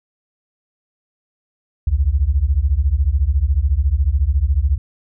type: beating tone pair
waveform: sine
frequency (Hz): 62.9 / 76.9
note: B1 / D#2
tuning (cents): +32 / -20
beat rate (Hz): 14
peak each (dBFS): -16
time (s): 1.87-4.78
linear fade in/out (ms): 5
effects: none